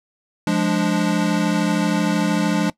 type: chord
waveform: square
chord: D diminished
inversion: first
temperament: equal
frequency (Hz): 174.61 / 207.7 / 293.7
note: F3 / Ab3 / D4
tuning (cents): 0 / 0 / 0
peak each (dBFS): -22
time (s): 0.47-2.7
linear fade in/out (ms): 2
effects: noise-tail reverb RT60 0.1 s tail -20 dB re dry + low-pass 9000 Hz 12 dB/octave